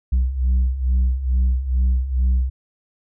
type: beating tone pair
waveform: sine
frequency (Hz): 61.74 / 64.04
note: B1 / C2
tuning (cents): 0 / -37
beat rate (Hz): 2.3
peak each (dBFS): -19 / -15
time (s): 0.12-2.5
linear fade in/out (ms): 10
effects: tanh soft clip ceiling -13 dBFS